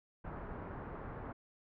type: low-pass noise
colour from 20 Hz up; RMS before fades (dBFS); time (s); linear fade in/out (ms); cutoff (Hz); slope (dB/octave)
pink; -45; 0.24-1.33; 10; 1500; 24
effects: none